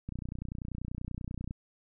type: click train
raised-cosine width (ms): 5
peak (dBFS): -25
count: 44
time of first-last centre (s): 0.09-1.509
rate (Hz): 30.3
effects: none